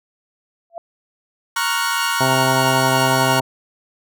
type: tone with exponential growth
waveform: sine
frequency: 677 Hz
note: E5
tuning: 46 cents sharp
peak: -23 dBFS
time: 0.7-0.78 s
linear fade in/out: 1 ms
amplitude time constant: 16 ms
type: chord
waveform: sawtooth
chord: Gb major seventh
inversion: first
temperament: equal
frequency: 932.3 / 1108.7 / 1396.9 / 1480 Hz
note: Bb5 / Db6 / F6 / Gb6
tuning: 0 / 0 / 0 / 0 cents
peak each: -20 dBFS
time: 1.56-3.4 s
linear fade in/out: 5 ms
type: harmonic tone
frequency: 131.6 Hz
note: C3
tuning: 10 cents sharp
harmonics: 1 / 2 / 3 / 4 / 5 / 6 / 7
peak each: -22 / -24 / -26 / -27 / -22 / -25 / -22 dBFS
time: 2.2-3.41 s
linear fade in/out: 10 ms
effects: none